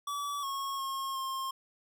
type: tone with pitch steps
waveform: square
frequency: 1147 / 1094 / 1080 / 1067 Hz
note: D6 / C#6 / C#6 / C6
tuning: -41 / -23 / -45 / +34 cents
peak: -34 dBFS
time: 0.07-1.51 s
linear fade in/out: 5 ms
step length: 360 ms
effects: none